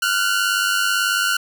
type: tone pair together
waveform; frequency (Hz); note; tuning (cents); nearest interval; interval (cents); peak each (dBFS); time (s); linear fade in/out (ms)
sawtooth; 1393.8 / 1492; F6 / F#6; -4 / +14; minor second; 118; -16 / -17; 0.02-1.37; 5
effects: none